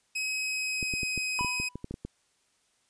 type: tone with pitch glide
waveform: sawtooth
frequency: 2545 to 2523 Hz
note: D#7 to D#7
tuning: +39 to +23 cents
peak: -26 dBFS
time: 0.15-1.69 s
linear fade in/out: 10 ms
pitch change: -16 cents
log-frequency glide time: 0.33-1.06 s
type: clicks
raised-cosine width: 3 ms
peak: -23 dBFS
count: 12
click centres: 0.828 / 0.938 / 1.032 / 1.177 / 1.41 / 1.447 / 1.6 / 1.756 / 1.844 / 1.91 / 1.941 / 2.05 s
type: tone with exponential decay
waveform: triangle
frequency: 987.8 Hz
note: B5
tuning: in tune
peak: -25 dBFS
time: 1.39-1.83 s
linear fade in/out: 0 ms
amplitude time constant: 94 ms
effects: white hiss -70 dBFS RMS until 2.89 s + resampled to 22050 Hz